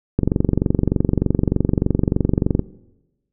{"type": "click train", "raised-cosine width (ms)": 3, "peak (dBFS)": -3, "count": 57, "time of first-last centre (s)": [0.19, 2.593], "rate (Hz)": 23.3, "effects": ["noise-tail reverb RT60 1.0 s tail -19 dB re dry"]}